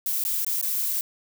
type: noise with dropouts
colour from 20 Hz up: violet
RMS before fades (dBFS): -26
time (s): 0.06-1.01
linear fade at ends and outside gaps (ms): 1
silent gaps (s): 0.239-0.25 / 0.448-0.465 / 0.613-0.627
effects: none